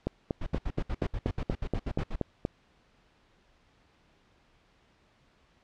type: click train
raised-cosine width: 2 ms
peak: -15 dBFS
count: 11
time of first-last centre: 0.07-2.451 s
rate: 4.2 Hz
type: noise bursts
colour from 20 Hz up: brown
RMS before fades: -31 dBFS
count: 15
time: 0.41-2.158 s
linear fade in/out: 5 ms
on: 54 ms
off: 67 ms
effects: pink hiss -65 dBFS RMS until 5.63 s + low-pass 4000 Hz 12 dB/octave

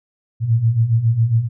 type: beating tone pair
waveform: sine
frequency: 110 / 117.3 Hz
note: A2 / A#2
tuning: 0 / +11 cents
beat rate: 7.3 Hz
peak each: -19 / -14 dBFS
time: 0.4-1.49 s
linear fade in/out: 50 ms
effects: none

